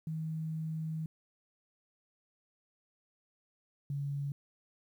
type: tone pair in turn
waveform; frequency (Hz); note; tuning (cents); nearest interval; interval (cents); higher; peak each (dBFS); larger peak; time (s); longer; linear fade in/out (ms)
sine; 158.9 / 141.53; D#3 / C#3; +37 / +36; major second; 201; first; -34 / -33; second; 0.07-1.06 / 3.9-4.32; first; 2
effects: 11-bit